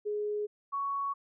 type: tone pair in turn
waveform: sine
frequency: 417.9 / 1115.7 Hz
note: G#4 / C#6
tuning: +11 / +11 cents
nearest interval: octave + perfect fourth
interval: 1700 cents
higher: second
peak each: -30 / -30 dBFS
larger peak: neither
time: 0.05-0.47 / 0.72-1.14 s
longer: neither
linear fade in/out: 20 ms
effects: none